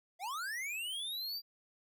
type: linear sweep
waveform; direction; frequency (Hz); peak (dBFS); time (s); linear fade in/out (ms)
square; up; 659.3 to 4777; -38; 0.19-1.42; 50
effects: none